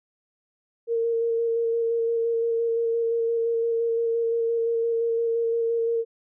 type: tone with vibrato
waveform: sine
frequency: 461.2 Hz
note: A#4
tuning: 19 cents flat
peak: -21 dBFS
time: 0.87-6.05 s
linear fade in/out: 50 ms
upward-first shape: square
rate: 5.8 Hz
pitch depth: 12 cents each way
effects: none